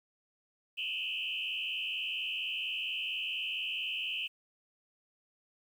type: tone with frequency modulation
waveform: sine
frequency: 2814 Hz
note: F7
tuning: 12 cents sharp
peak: -33 dBFS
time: 0.77-4.28 s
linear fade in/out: 20 ms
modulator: 84.3 Hz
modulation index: 3.3
effects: 10-bit